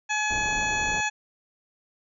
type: harmonic tone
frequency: 848 Hz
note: G#5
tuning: 36 cents sharp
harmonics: 1 / 2 / 3 / 4 / 5 / 7 / 8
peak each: -29 / -28 / -29 / -37 / -42 / -38 / -35 dBFS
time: 0.09-1.1 s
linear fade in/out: 20 ms
type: low-pass noise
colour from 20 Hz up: pink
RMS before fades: -36 dBFS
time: 0.3-1.01 s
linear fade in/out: 5 ms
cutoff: 980 Hz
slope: 24 dB/octave
effects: none